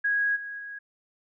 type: tone with level steps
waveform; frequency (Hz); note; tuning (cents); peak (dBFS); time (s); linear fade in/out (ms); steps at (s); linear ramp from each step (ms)
sine; 1652; G#6; -10; -22 / -34 / -36; 0.04-0.79; 10; 0.35 / 0.58; 20
effects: none